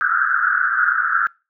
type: band-pass noise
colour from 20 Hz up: pink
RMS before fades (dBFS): -18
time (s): 0.01-1.27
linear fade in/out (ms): 0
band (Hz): 1300 to 1600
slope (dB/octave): 96
effects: noise-tail reverb RT60 0.3 s tail -25 dB re dry